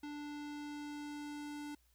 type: tone with low-pass filter sweep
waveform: square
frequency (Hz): 293.7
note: D4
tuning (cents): 0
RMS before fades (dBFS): -45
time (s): 0.03-1.75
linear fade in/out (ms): 5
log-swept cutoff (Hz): 4900 to 11000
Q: 0.82
effects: added 59 Hz sine -70 dBFS peak until 1.94 s + white hiss -75 dBFS RMS until 1.94 s